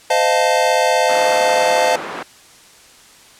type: chord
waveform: square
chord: F dominant seventh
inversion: second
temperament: equal with one note detuned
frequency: 514 / 622.3 / 698.5 / 880 Hz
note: C5 / Eb5 / F5 / A5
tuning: -31 / 0 / 0 / 0 cents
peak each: -19 dBFS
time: 0.1-1.96 s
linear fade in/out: 5 ms
type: band-pass noise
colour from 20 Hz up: white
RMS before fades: -28 dBFS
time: 1.09-2.23 s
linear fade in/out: 5 ms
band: 260 to 1300 Hz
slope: 12 dB/octave
effects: white hiss -45 dBFS RMS until 3.39 s + low-pass 9000 Hz 12 dB/octave